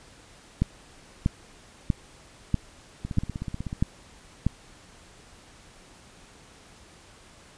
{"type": "two click trains", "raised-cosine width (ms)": 5, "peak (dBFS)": [-9, -19], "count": [7, 12], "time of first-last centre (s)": [[0.62, 4.466], [3.05, 3.729]], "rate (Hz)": [1.56, 16.2], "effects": ["pink hiss -52 dBFS RMS until 7.57 s", "resampled to 22050 Hz"]}